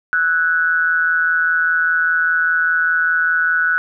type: tone with amplitude modulation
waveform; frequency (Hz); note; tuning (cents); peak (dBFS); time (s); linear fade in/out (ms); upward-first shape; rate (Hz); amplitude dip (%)
sine; 1480; F#6; 0; -10; 0.13-3.78; 0; sine; 165; 70
effects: none